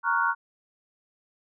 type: chord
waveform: sine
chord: Gb major seventh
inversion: first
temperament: equal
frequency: 932.3 / 1108.7 / 1396.9 / 1480 Hz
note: Bb5 / Db6 / F6 / Gb6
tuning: 0 / 0 / 0 / 0 cents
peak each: -27 dBFS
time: 0.03-0.35 s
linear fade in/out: 50 ms
effects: none